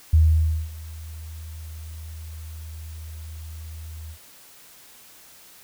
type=tone with ADSR envelope; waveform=sine; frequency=79.3 Hz; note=D#2; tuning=33 cents sharp; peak=-11 dBFS; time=0.13-4.18 s; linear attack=7 ms; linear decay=550 ms; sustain=-23 dB; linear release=78 ms; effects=white hiss -49 dBFS RMS until 5.63 s